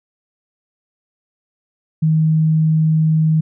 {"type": "tone", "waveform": "sine", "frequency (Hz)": 157.8, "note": "D#3", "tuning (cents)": 25, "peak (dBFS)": -11, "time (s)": [2.02, 3.41], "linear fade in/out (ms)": 10, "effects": []}